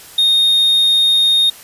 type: tone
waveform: triangle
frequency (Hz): 3697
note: A#7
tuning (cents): -15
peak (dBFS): -8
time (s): 0.18-1.5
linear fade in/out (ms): 5
effects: white hiss -38 dBFS RMS until 1.63 s + resampled to 32000 Hz